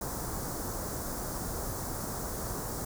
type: band-stop noise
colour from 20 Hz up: pink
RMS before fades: -36 dBFS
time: 0.01-2.85 s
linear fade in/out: 5 ms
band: 1400 to 5600 Hz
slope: 24 dB/octave
effects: none